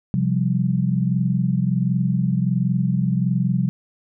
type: chord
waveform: sine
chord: C suspended fourth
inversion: none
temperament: equal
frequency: 130.81 / 174.61 / 196 Hz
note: C3 / F3 / G3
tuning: 0 / 0 / 0 cents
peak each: -21 / -21 / -23 dBFS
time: 0.14-3.69 s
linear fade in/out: 0 ms
effects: none

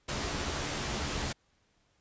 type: noise with comb filter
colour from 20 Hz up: pink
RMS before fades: -34 dBFS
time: 0.08-1.33 s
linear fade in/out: 10 ms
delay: 14 ms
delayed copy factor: +0.5
effects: pink hiss -71 dBFS RMS until 2 s + resampled to 16000 Hz

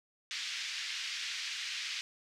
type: band-pass noise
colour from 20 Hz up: pink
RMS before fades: -39 dBFS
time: 0.31-2.01 s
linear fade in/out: 0 ms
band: 2000 to 5700 Hz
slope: 24 dB/octave
effects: none

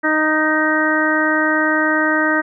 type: harmonic tone with a mistuned harmonic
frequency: 310 Hz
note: D#4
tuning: 6 cents flat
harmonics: 1 / 2 / 3 / 4 / 5 / 6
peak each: -19 / -22 / -25 / -23 / -19 / -20 dBFS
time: 0.03-2.42 s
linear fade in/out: 20 ms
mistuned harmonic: 6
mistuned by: +16 cents
effects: none

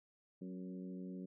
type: harmonic tone with a mistuned harmonic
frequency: 92.5 Hz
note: F#2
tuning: in tune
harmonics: 2 / 3 / 4 / 5 / 6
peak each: -45 / -50 / -54 / -59 / -62 dBFS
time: 0.41-1.26 s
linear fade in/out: 10 ms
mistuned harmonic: 3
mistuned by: -31 cents
effects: none

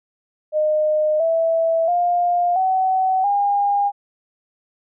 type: tone with pitch steps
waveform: sine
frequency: 613 / 657 / 704.2 / 754.7 / 808.9 Hz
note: D#5 / E5 / F5 / F#5 / G#5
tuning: -26 / -6 / +14 / +34 / -46 cents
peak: -15 dBFS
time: 0.52-3.92 s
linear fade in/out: 50 ms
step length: 680 ms
effects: none

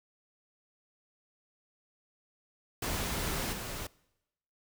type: noise with level steps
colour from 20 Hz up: pink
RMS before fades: -34 / -39 dBFS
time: 2.82-3.87 s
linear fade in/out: 5 ms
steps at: 3.52 s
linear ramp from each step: 20 ms
effects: noise-tail reverb RT60 0.9 s tail -23 dB re dry

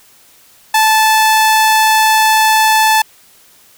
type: tone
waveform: sawtooth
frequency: 874 Hz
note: A5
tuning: 12 cents flat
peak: -4 dBFS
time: 0.74-3.02 s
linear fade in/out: 5 ms
effects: white hiss -46 dBFS RMS until 3.77 s

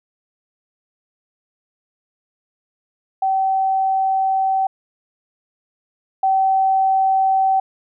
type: tone pair in turn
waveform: sine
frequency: 768 / 768 Hz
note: G5 / G5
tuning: -36 / -36 cents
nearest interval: unison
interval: 0 cents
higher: neither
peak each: -15 / -13 dBFS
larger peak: second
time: 3.22-4.67 / 6.23-7.6 s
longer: first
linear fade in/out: 5 ms
effects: none

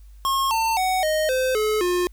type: tone with pitch steps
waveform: square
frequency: 1081 / 898.6 / 746.9 / 620.9 / 516.1 / 429 / 356.6 Hz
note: C#6 / A5 / F#5 / D#5 / C5 / A4 / F4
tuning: -44 / +36 / +16 / -4 / -24 / -44 / +36 cents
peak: -20 dBFS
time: 0.25-2.07 s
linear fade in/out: 0 ms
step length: 260 ms
effects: added 50 Hz sine -42 dBFS peak until 2.12 s + white hiss -63 dBFS RMS until 2.12 s

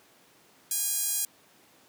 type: tone with high-pass filter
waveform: sawtooth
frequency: 817 Hz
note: G#5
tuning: 29 cents flat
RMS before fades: -29 dBFS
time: 0.71-1.25 s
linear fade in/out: 2 ms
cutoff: 8300 Hz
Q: 1.3
effects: pink hiss -59 dBFS RMS until 1.88 s + high-pass 200 Hz 12 dB/octave

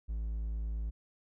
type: tone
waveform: triangle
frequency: 54.7 Hz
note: A1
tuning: 9 cents flat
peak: -31 dBFS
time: 0.08-0.91 s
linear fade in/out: 20 ms
effects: none

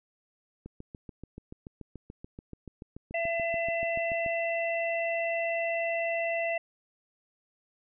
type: click train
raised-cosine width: 3 ms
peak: -29 dBFS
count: 26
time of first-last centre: 0.66-4.262 s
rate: 6.94 Hz
type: harmonic tone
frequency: 671 Hz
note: E5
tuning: 31 cents sharp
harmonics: 1 / 3 / 4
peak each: -29 / -34 / -35 dBFS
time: 3.14-6.58 s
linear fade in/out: 5 ms
effects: none

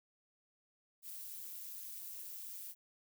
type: noise with amplitude modulation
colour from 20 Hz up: violet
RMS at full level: -44 dBFS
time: 1.02-2.75 s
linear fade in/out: 50 ms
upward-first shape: sine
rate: 192 Hz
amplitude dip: 75%
effects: none

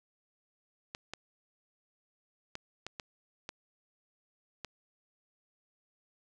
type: clicks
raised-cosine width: 0.2 ms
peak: -22 dBFS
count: 7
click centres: 0.949 / 1.136 / 2.554 / 2.866 / 2.998 / 3.491 / 4.647 s
effects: 9-bit

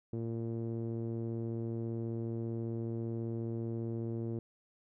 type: tone with low-pass filter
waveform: sawtooth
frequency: 114.8 Hz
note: A#2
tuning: 26 cents flat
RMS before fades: -37 dBFS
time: 0.13-4.39 s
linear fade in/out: 0 ms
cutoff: 380 Hz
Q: 2.2
effects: none

